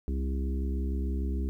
harmonic tone with a mistuned harmonic, 66.7 Hz, C2, 34 cents sharp, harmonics 1 / 3 / 4 / 5 / 6, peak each -28 / -38 / -40 / -42 / -44 dBFS, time 0.08-1.49 s, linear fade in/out 0 ms, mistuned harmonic 6, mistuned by +15 cents, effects 11-bit

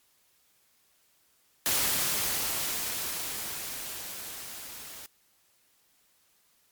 white noise with level ramp, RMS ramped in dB -26 to -44 dBFS, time 1.66-5.06 s, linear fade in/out 0 ms, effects white hiss -67 dBFS RMS until 6.71 s + MP3 96 kbps

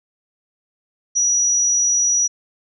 sine tone, 5830 Hz, F#8, 26 cents flat, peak -14 dBFS, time 1.15-2.28 s, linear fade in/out 20 ms, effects none

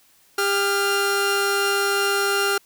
sawtooth tone pair together, 399.5 / 1396.9 Hz, G4 / F6, +33 / 0 cents, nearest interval octave + minor seventh, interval 2167 cents, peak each -18 dBFS, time 0.38-2.58 s, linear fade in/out 5 ms, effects white hiss -57 dBFS RMS until 2.65 s

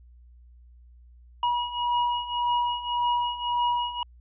square beating tone pair, 964 / 965.8 Hz, B5 / B5, -42 / -39 cents, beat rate 1.8 Hz, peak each -30 / -26 dBFS, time 1.43-4.03 s, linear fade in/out 2 ms, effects added 60 Hz sine -49 dBFS peak until 4.2 s + resampled to 8000 Hz

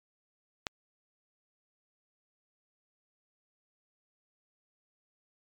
click, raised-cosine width 0.2 ms, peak -13 dBFS, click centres 0.668 s, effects MP3 96 kbps

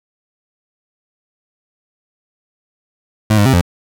25% pulse tone with pitch steps, 107.6 / 102.5 / 132.7 / 87.3 Hz, A2 / G#2 / C3 / F2, -38 / -22 / +25 / 0 cents, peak -5 dBFS, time 3.3-3.612 s, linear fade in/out 5 ms, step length 78 ms, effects none

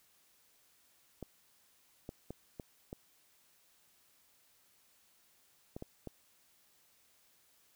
clicks, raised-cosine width 2 ms, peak -29 dBFS, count 8, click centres 1.227 / 2.091 / 2.306 / 2.598 / 2.929 / 5.765 / 5.824 / 6.073 s, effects white hiss -69 dBFS RMS until 7.75 s

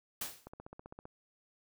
white noise with exponential decay, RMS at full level -35 dBFS, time 0.21-0.49 s, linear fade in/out 5 ms, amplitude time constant 59 ms
click train, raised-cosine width 1 ms, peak -33 dBFS, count 10, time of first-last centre 0.47-1.054 s, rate 15.4 Hz
effects none

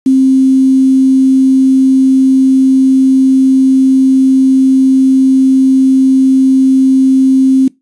sine tone with quantisation, 264.3 Hz, C4, 18 cents sharp, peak -4 dBFS, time 0.06-7.68 s, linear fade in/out 5 ms, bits 5, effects noise-tail reverb RT60 0.2 s tail -22 dB re dry + resampled to 24000 Hz

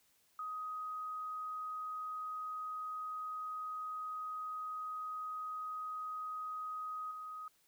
sine tone with level steps, 1255 Hz, D#6, 15 cents sharp, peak -39 / -43 dBFS, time 0.39-7.48 s, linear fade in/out 2 ms, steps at 7.11 s, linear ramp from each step 2 ms, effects white hiss -72 dBFS RMS until 7.67 s

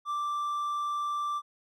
triangle tone, 1174.7 Hz, D6, in tune, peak -27 dBFS, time 0.05-1.42 s, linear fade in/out 50 ms, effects none

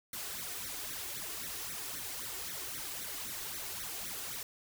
white noise with flanger, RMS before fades -41 dBFS, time 0.13-4.43 s, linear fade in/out 2 ms, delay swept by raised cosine 0.5 to 2.8 ms, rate 3.8 Hz, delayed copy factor +0.9, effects none

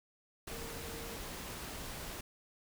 sine tone in noise, 461 Hz, A#4, 19 cents flat, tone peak -49 dBFS, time 0.51-1.16 s, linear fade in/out 5 ms, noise pink, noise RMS -44 dBFS, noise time 0.47-2.21 s, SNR -8 dB, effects none

